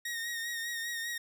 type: tone with vibrato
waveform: sawtooth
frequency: 1864.7 Hz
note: A#6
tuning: in tune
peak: -31 dBFS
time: 0.05-1.18 s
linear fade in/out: 5 ms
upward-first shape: sine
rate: 5 Hz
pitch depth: 35 cents each way
effects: none